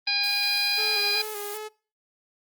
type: harmonic tone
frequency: 813 Hz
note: G#5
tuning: 37 cents flat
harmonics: 1 / 2 / 3 / 4 / 5 / 6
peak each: -37 / -35 / -27 / -39 / -27 / -27 dBFS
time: 0.07-1.22 s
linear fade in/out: 5 ms
type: noise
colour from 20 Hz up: blue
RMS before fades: -38 dBFS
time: 0.23-1.58 s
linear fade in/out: 10 ms
type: tone with vibrato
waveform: sawtooth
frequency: 420 Hz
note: G#4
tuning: 19 cents sharp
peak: -30 dBFS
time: 0.77-1.69 s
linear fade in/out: 20 ms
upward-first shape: square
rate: 2.6 Hz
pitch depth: 36 cents each way
effects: noise-tail reverb RT60 0.4 s tail -23 dB re dry + Opus 24 kbps